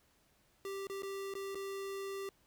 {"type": "tone with dropouts", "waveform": "square", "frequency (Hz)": 392, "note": "G4", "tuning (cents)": 0, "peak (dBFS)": -40, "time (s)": [0.65, 2.29], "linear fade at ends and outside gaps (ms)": 1, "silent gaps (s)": [[0.87, 0.898], [1.022, 1.032], [1.339, 1.352], [1.547, 1.554]], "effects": ["pink hiss -71 dBFS RMS until 2.46 s"]}